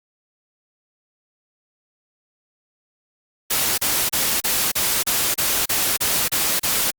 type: noise bursts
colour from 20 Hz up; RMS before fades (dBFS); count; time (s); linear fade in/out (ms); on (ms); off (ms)
white; -20; 11; 3.5-6.91; 10; 280; 33
effects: Opus 48 kbps